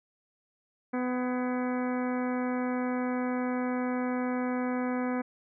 harmonic tone with a mistuned harmonic, 250.7 Hz, B3, 26 cents sharp, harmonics 1 / 2 / 3 / 4 / 5 / 6 / 7 / 8 / 9, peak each -29 / -35 / -39 / -41 / -43 / -45 / -46 / -47 / -48 dBFS, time 0.93-5.22 s, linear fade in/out 10 ms, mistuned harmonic 7, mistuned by -71 cents, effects none

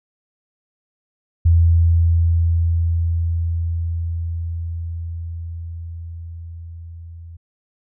sine tone with level ramp, 83.8 Hz, E2, 29 cents sharp, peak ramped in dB -9 to -34 dBFS, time 1.45-7.37 s, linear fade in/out 10 ms, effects none

